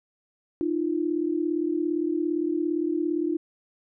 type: tone pair together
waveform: sine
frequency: 306.5 / 344 Hz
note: D#4 / F4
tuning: -26 / -26 cents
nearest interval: major second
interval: 200 cents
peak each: -26 dBFS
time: 0.61-3.37 s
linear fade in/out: 0 ms
effects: none